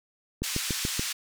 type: click train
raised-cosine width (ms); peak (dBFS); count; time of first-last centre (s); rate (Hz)
3; -16; 5; 0.42-0.995; 6.96
type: band-pass noise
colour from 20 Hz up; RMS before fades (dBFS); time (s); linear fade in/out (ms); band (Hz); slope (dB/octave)
white; -32; 0.43-1.13; 10; 1700 to 7800; 12
effects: none